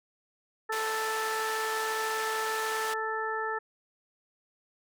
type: harmonic tone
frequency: 440 Hz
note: A4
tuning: in tune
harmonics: 1 / 2 / 3 / 4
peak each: -35 / -35 / -35 / -35 dBFS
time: 0.69-3.59 s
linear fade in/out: 10 ms
type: band-pass noise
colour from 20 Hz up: pink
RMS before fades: -38 dBFS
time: 0.72-2.94 s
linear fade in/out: 5 ms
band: 840 to 12000 Hz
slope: 12 dB/octave
effects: none